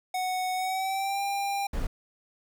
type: tone with pitch glide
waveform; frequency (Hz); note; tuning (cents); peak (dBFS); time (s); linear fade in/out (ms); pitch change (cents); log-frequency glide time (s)
square; 740 to 797.7; F#5 to G5; 0 to +30; -28; 0.14-1.67; 5; +130; 0.55-1.22
type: noise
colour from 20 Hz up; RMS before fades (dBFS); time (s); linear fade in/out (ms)
brown; -29; 1.73-1.87; 5
effects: none